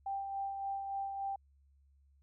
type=tone with tremolo; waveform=sine; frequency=787 Hz; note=G5; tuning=7 cents sharp; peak=-34 dBFS; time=0.06-1.36 s; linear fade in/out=5 ms; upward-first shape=sine; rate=3.5 Hz; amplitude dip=40%; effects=added 69 Hz sine -64 dBFS peak until 2.22 s